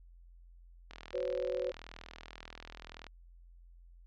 click train, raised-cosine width 0.2 ms, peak -28 dBFS, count 89, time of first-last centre 0.91-3.067 s, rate 40.8 Hz
sine chord, F# suspended fourth, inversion none, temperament equal with one note detuned, 370 / 506 / 554.4 Hz, F#4 / B4 / C#5, 0 / +42 / 0 cents, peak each -39 / -35 / -37 dBFS, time 1.13-1.72 s, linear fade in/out 20 ms
effects added 43 Hz sine -54 dBFS peak until 4.06 s + low-pass 4000 Hz 12 dB/octave

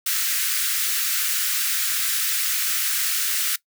white high-pass noise, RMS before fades -23 dBFS, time 0.06-3.56 s, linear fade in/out 5 ms, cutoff 1300 Hz, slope 48 dB/octave, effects noise-tail reverb RT60 0.1 s tail -20 dB re dry

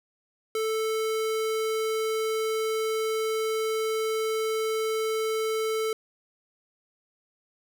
square tone, 440 Hz, A4, in tune, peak -26 dBFS, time 0.55-5.93 s, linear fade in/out 2 ms, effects none

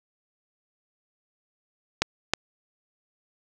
clicks, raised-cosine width 0.2 ms, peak -3 dBFS, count 2, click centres 2.02 / 2.336 s, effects none

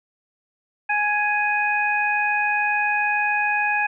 harmonic tone, 833 Hz, G#5, 5 cents sharp, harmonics 1 / 2 / 3, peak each -23 / -23 / -23 dBFS, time 0.89-3.87 s, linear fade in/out 10 ms, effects none

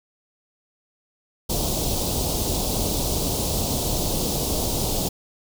pink band-stop noise, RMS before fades -24 dBFS, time 1.49-5.09 s, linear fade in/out 10 ms, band 830 to 3600 Hz, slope 24 dB/octave, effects none

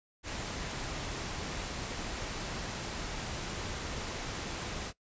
pink noise, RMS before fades -38 dBFS, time 0.23-4.93 s, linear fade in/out 50 ms, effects noise-tail reverb RT60 0.1 s tail -19 dB re dry + resampled to 16000 Hz

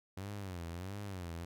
sawtooth tone with vibrato, 92.5 Hz, F#2, in tune, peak -37 dBFS, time 0.17-1.45 s, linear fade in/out 5 ms, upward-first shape sine, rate 1.5 Hz, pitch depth 180 cents each way, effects none

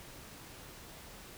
silence, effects pink hiss -51 dBFS RMS until 1.37 s

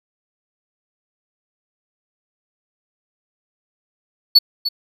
triangle tone with echo, 4435 Hz, C#8, in tune, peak -4 dBFS, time 4.35-4.39 s, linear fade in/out 10 ms, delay 300 ms, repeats 1, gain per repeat -12 dB, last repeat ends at 4.69 s, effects none

